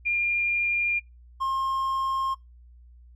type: tone pair in turn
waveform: sine / triangle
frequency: 2404 / 1068.1 Hz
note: D7 / C6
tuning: +40 / +35 cents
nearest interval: octave + major second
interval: 1405 cents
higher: first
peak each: -22 dBFS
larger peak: neither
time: 0.05-1 / 1.4-2.35 s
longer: neither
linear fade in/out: 20 ms
effects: noise-tail reverb RT60 0.2 s tail -23 dB re dry + added 60 Hz sine -48 dBFS peak until 3.15 s